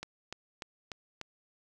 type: click train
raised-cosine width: 0.2 ms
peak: -22 dBFS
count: 5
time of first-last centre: 0.03-1.213 s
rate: 3.38 Hz
effects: none